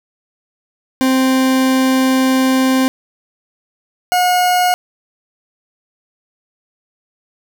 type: tone pair in turn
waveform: 40% pulse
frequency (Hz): 261.6 / 722.2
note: C4 / F#5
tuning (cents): 0 / -42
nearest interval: octave + tritone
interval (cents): 1758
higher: second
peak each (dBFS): -10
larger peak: neither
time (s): 1.01-2.88 / 4.12-4.74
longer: first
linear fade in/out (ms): 0
effects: none